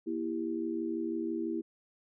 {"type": "chord", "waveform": "sine", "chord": "E diminished", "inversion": "second", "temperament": "just", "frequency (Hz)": [237.3, 329.6, 395.6], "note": ["Bb3", "E4", "G4"], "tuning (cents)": [31, 0, 16], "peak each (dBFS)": [-38, -33, -39], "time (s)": [0.06, 1.62], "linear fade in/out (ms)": 20, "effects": []}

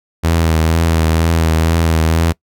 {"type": "tone with vibrato", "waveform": "sawtooth", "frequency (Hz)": 81.5, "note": "E2", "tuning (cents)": -19, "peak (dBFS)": -7, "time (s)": [0.23, 2.33], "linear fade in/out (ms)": 20, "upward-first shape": "triangle", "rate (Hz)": 2.1, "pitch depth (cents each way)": 39, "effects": ["noise-tail reverb RT60 0.1 s tail -23 dB re dry"]}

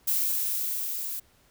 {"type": "noise with level ramp", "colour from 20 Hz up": "violet", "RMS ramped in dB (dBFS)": [-25, -34], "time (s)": [0.07, 1.2], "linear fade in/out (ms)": 10, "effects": ["pink hiss -62 dBFS RMS until 1.5 s"]}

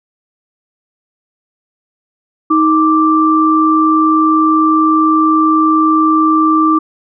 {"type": "tone pair together", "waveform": "sine", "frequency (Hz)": [314.9, 1174.7], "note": ["D#4", "D6"], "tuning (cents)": [21, 0], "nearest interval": "octave + major seventh", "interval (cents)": 2279, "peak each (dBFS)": -10, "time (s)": [2.5, 6.79], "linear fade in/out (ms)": 10, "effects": []}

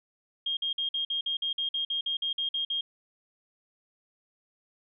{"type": "tone bursts", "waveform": "sine", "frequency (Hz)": 3231, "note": "G#7", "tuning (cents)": -48, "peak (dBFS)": -27, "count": 15, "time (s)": [0.46, 2.81], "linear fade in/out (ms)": 5, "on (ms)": 110, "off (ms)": 50, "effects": []}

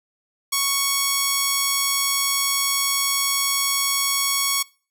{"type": "tone", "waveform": "5% pulse", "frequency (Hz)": 1110, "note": "C#6", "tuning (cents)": 2, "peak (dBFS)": -7, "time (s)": [0.52, 4.63], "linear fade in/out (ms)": 10, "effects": ["noise-tail reverb RT60 0.4 s tail -24 dB re dry"]}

